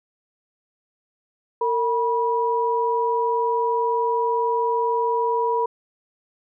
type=tone pair together; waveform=sine; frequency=457.7 / 971 Hz; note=A#4 / B5; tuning=-32 / -30 cents; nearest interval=octave + minor second; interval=1302 cents; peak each=-22 / -21 dBFS; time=1.61-5.66 s; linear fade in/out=5 ms; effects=none